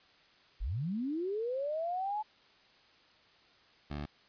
sine linear sweep, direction up, 32.08 to 869 Hz, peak -32 dBFS, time 0.6-2.23 s, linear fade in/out 20 ms
15% pulse tone, 73.1 Hz, D2, 7 cents flat, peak -31 dBFS, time 3.9-4.06 s, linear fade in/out 10 ms
effects white hiss -63 dBFS RMS until 4.28 s + resampled to 11025 Hz

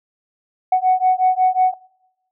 sine beating tone pair, 740 / 745.5 Hz, F#5 / F#5, 0 / +13 cents, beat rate 5.5 Hz, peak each -15 dBFS, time 0.72-1.74 s, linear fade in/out 5 ms, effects noise-tail reverb RT60 0.9 s tail -24 dB re dry + tanh soft clip ceiling -7 dBFS

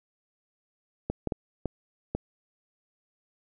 clicks, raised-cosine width 2 ms, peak -15 dBFS, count 5, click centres 1.1 / 1.273 / 1.322 / 1.657 / 2.15 s, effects none

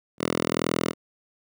5% pulse tone with high-pass filter, 41.19 Hz, E1, 1 cent flat, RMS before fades -26 dBFS, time 0.18-0.94 s, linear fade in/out 50 ms, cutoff 200 Hz, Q 0.8, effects none

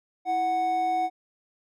triangle tone pair together, 329.6 / 739.9 Hz, E4 / F#5, 0 / 0 cents, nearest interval octave + major second, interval 1400 cents, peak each -33 / -21 dBFS, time 0.25-1.1 s, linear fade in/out 50 ms, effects none

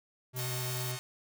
square tone with vibrato, 126.1 Hz, B2, 36 cents sharp, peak -36 dBFS, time 0.33-0.99 s, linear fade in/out 50 ms, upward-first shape triangle, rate 8.4 Hz, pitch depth 14 cents each way
blue noise, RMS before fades -41 dBFS, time 0.36-0.92 s, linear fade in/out 5 ms
5% pulse chord, D# diminished seventh, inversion none, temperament just, 622.3 / 746.7 / 896 / 1075.3 Hz, D#5 / F#5 / A5 / C6, 0 / +16 / +31 / +47 cents, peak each -35 / -35 / -35 / -33 dBFS, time 0.39-0.99 s, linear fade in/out 0 ms
effects none

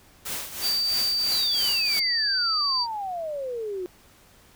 white noise with tremolo, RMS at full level -30 dBFS, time 0.25-2 s, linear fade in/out 10 ms, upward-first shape triangle, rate 3 Hz, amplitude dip 75%
sine tone, 4637 Hz, D8, 23 cents flat, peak -22 dBFS, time 0.61-2.87 s, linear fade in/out 50 ms
sine exponential sweep, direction down, 4186 to 353.4 Hz, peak -28 dBFS, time 1.32-3.86 s, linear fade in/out 0 ms
effects pink hiss -55 dBFS RMS until 4.55 s

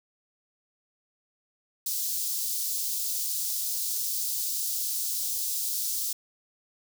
white high-pass noise, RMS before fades -30 dBFS, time 1.86-6.13 s, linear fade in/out 5 ms, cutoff 4400 Hz, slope 24 dB/octave, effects none

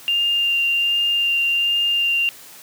sine tone with vibrato, 2794 Hz, F7, in tune, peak -16 dBFS, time 0.08-2.29 s, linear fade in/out 0 ms, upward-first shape sine, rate 1.3 Hz, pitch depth 10 cents each way, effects white hiss -42 dBFS RMS until 2.62 s + high-pass 100 Hz 12 dB/octave

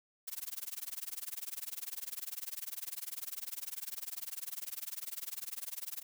blue noise with tremolo, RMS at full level -39 dBFS, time 0.27-6.03 s, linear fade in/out 10 ms, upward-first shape sine, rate 20 Hz, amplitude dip 100%, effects none

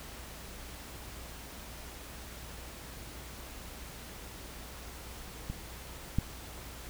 clicks, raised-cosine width 5 ms, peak -24 / -15 dBFS, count 2, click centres 5.5 / 6.186 s, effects added 60 Hz sine -49 dBFS peak until 6.89 s + pink hiss -47 dBFS RMS until 6.89 s

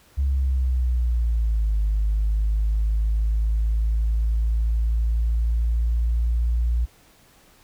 sine linear two-way sweep, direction down then up, 69.3 to 51.7 to 58.7 Hz, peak -17 dBFS, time 0.17-6.86 s, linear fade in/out 20 ms, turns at 1.79 s, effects tanh soft clip ceiling -15 dBFS + pink hiss -55 dBFS RMS until 7.63 s

